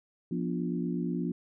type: harmonic tone with a mistuned harmonic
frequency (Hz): 58.4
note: A#1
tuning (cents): +4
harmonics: 3 / 4 / 5 / 6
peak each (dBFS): -32 / -34 / -36 / -38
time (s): 0.31-1.32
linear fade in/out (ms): 5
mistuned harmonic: 4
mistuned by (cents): +70
effects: none